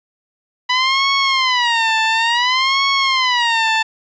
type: tone with vibrato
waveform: 15% pulse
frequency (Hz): 987.8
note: B5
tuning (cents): 0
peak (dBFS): -7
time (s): 0.69-3.83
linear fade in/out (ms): 10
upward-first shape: sine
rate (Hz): 0.57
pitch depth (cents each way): 190
effects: resampled to 16000 Hz + 8-bit